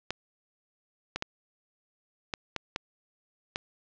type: clicks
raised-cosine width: 0.2 ms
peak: -13 dBFS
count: 7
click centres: 0.106 / 1.16 / 1.224 / 2.338 / 2.563 / 2.761 / 3.559 s
effects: low-pass 5000 Hz 12 dB/octave